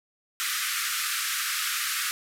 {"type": "band-pass noise", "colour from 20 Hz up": "pink", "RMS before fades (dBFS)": -29, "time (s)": [0.4, 2.11], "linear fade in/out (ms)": 0, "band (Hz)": [1200, 15000], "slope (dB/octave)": 96, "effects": []}